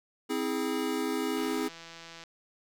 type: chord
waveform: square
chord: C augmented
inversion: none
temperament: equal with one note detuned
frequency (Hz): 261.6 / 322.8 / 415.3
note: C4 / E4 / G#4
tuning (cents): 0 / -36 / 0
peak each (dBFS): -34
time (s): 0.29-1.69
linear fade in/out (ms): 20
type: click train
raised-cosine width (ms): 0.2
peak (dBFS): -29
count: 145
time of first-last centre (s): 1.37-2.237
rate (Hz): 166
effects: none